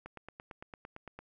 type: click train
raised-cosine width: 0.5 ms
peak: -30 dBFS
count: 11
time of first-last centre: 0.06-1.19 s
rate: 8.85 Hz
effects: none